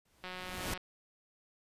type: noise with exponential growth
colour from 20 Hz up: pink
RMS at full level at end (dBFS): -35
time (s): 0.05-0.74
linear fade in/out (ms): 5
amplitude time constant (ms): 150
type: click train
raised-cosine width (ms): 0.3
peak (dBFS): -27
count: 99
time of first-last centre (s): 0.24-0.776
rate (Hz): 183
effects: resampled to 32000 Hz